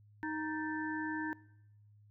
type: harmonic tone with a mistuned harmonic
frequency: 311.1 Hz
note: D#4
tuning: in tune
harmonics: 1 / 3 / 5 / 6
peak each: -38 / -42 / -44 / -43 dBFS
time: 0.23-1.33 s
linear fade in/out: 0 ms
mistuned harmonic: 6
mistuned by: -96 cents
effects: noise-tail reverb RT60 0.9 s tail -22 dB re dry + added 104 Hz sine -59 dBFS peak until 2.1 s